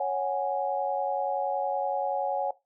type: chord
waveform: sine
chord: C# suspended fourth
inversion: none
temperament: equal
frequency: 554.4 / 740 / 830.6 Hz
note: C#5 / F#5 / G#5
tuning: 0 / 0 / 0 cents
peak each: -30 dBFS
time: 0-2.51 s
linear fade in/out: 5 ms
effects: noise-tail reverb RT60 0.2 s tail -17 dB re dry